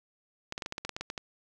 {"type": "clicks", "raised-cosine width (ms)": 0.2, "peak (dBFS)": -18, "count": 12, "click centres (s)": [0.524, 0.579, 0.622, 0.661, 0.724, 0.781, 0.85, 0.893, 0.965, 1.01, 1.101, 1.178], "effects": []}